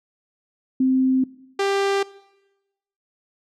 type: tone pair in turn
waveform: sine / sawtooth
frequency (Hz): 260.7 / 395.5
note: C4 / G4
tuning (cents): -6 / +15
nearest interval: perfect fifth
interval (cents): 721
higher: second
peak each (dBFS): -15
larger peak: neither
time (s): 0.8-1.24 / 1.59-2.03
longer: neither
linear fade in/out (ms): 5
effects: noise-tail reverb RT60 1.0 s tail -21 dB re dry + low-pass 6000 Hz 12 dB/octave